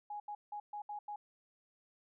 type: tone bursts at uneven times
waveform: sine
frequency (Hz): 830.6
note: G#5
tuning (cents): 0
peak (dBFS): -40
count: 6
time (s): 0.1-0.2 / 0.28-0.35 / 0.52-0.6 / 0.73-0.82 / 0.89-0.99 / 1.08-1.16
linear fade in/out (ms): 5
effects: none